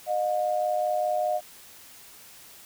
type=tone pair together; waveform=sine; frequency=613 / 718 Hz; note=D#5 / F5; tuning=-26 / +48 cents; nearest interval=minor third; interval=274 cents; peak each=-26 dBFS; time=0.06-1.41 s; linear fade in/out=50 ms; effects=white hiss -49 dBFS RMS until 2.65 s